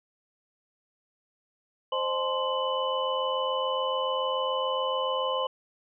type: tone cluster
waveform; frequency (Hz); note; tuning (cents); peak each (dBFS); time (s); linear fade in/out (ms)
sine; 523 / 610 / 862 / 1043 / 2987; C5 / D#5 / A5 / C6 / F#7; -1 / -34 / -36 / -6 / +16; -29 / -37 / -37 / -30 / -34; 1.92-5.47; 5
effects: none